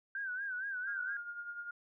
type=tone with vibrato; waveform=sine; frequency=1549 Hz; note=G6; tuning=21 cents flat; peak=-36 dBFS; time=0.15-1.17 s; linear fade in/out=2 ms; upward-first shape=sine; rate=4.3 Hz; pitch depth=100 cents each way
type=tone with tremolo; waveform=sine; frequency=1418 Hz; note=F6; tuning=26 cents sharp; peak=-38 dBFS; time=0.87-1.71 s; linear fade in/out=5 ms; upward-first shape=triangle; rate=10 Hz; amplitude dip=65%
effects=none

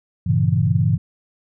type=chord; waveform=sine; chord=G diminished seventh; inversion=none; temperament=equal with one note detuned; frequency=98.62 / 116.54 / 138.59 / 164.81 Hz; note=G2 / Bb2 / Db3 / Fb3; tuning=+11 / 0 / 0 / 0 cents; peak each=-20 dBFS; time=0.26-0.98 s; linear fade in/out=10 ms; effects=none

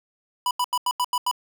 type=tone bursts; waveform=square; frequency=987.8 Hz; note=B5; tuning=in tune; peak=-21 dBFS; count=7; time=0.46-1.313 s; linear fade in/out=2 ms; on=49 ms; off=85 ms; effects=none

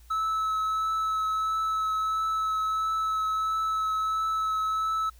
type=tone with vibrato; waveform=triangle; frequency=1300 Hz; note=E6; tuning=24 cents flat; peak=-23 dBFS; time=0.1-5.1 s; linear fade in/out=10 ms; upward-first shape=triangle; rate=1.5 Hz; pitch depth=13 cents each way; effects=added 58 Hz sine -50 dBFS peak until 5.19 s + white hiss -61 dBFS RMS until 5.19 s

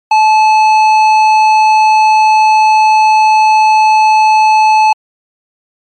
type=tone with tanh clipping; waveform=sine; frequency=866 Hz; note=A5; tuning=28 cents flat; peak=-6 dBFS; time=0.11-4.93 s; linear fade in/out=5 ms; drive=11 dB; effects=MP3 64 kbps

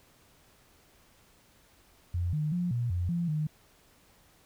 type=tone with pitch steps; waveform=sine; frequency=87.6 / 152 / 176.7 / 120 / 88.4 / 171.6 / 153.1 Hz; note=F2 / D#3 / F3 / B2 / F2 / F3 / D#3; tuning=+6 / -40 / +21 / -49 / +22 / -30 / -28 cents; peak=-27 dBFS; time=2.14-3.47 s; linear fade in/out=5 ms; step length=190 ms; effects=pink hiss -62 dBFS RMS until 4.45 s

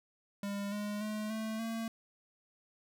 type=tone with pitch steps; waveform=square; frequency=201.2 / 207.2 / 213.4 / 219.8 / 226.4 Hz; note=G3 / G#3 / G#3 / A3 / A3; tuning=+45 / -4 / +47 / -2 / +50 cents; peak=-36 dBFS; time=0.43-1.88 s; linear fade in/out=2 ms; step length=290 ms; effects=none

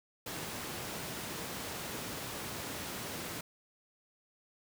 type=high-pass noise; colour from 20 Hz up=pink; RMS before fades=-41 dBFS; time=0.26-3.41 s; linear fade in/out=5 ms; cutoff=110 Hz; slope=12 dB/octave; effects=none

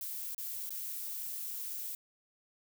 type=noise with dropouts; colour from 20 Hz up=violet; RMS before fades=-40 dBFS; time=0.01-1.95 s; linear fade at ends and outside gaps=1 ms; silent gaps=0.347-0.38 / 0.693-0.705 s; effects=none

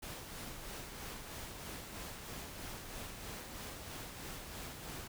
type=noise with tremolo; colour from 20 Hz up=pink; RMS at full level=-45 dBFS; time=0.02-5.08 s; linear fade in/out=10 ms; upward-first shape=sine; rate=3.1 Hz; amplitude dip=35%; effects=none

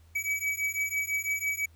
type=beating tone pair; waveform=square; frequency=2278 / 2284 Hz; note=C#7 / D7; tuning=+47 / -49 cents; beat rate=6 Hz; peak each=-32 / -32 dBFS; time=0.15-1.66 s; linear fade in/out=10 ms; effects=added 81 Hz sine -54 dBFS peak until 1.75 s + pink hiss -66 dBFS RMS until 1.75 s

